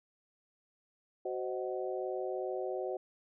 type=harmonic tone with a mistuned harmonic; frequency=124.6 Hz; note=B2; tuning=16 cents sharp; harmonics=3 / 4 / 5 / 6; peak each=-37 / -39 / -41 / -43 dBFS; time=1.25-2.97 s; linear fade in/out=5 ms; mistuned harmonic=4; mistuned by=+75 cents; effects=none